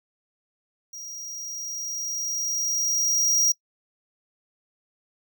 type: tone with level ramp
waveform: square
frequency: 5710 Hz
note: F8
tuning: 37 cents sharp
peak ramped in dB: -37 to -18 dBFS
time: 0.93-3.52 s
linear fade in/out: 5 ms
effects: noise-tail reverb RT60 0.1 s tail -23 dB re dry